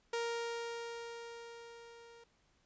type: tone with level ramp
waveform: sawtooth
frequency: 466.7 Hz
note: A#4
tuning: 2 cents sharp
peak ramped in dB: -30 to -52 dBFS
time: 0.13-2.24 s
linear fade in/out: 5 ms
effects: pink hiss -73 dBFS RMS until 2.65 s + resampled to 16000 Hz